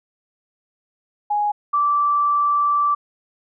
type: tone pair in turn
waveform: sine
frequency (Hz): 830.6 / 1165.3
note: G#5 / D6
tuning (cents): 0 / -14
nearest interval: tritone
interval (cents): 586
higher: second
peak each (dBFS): -17 / -15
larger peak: second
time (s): 1.3-1.52 / 1.73-2.95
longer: second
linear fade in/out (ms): 10
effects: none